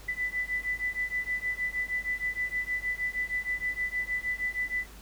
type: beating tone pair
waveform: sine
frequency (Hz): 1989 / 1995.4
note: B6 / B6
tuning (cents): +12 / +17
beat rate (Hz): 6.4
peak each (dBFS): -32 / -32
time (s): 0.08-4.86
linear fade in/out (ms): 10
effects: added 50 Hz sine -47 dBFS peak until 5.01 s + pink hiss -51 dBFS RMS until 5.01 s